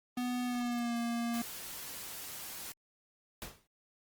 square tone with pitch glide, 247.2 to 234.8 Hz, B3 to A#3, +2 to +13 cents, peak -33 dBFS, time 0.17-1.42 s, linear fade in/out 5 ms, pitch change -89 cents, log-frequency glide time 0.45-0.96 s
white noise, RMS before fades -44 dBFS, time 1.34-2.72 s, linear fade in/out 0 ms
pink noise with exponential decay, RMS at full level -39 dBFS, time 3.42-3.67 s, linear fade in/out 1 ms, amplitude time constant 53 ms
effects Opus 24 kbps

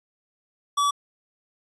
square tone, 1146 Hz, D6, 43 cents flat, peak -20 dBFS, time 0.77-0.91 s, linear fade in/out 10 ms, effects resampled to 22050 Hz

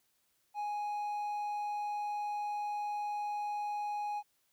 triangle tone, 830.6 Hz, G#5, in tune, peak -32 dBFS, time 0.54-4.23 s, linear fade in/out 50 ms, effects white hiss -75 dBFS RMS until 4.52 s

